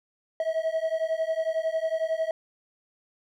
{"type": "beating tone pair", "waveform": "triangle", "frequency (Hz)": [639, 650], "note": ["D#5", "E5"], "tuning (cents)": [46, -24], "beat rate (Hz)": 11, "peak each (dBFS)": -26, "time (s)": [0.4, 2.31], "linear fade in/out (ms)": 2, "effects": []}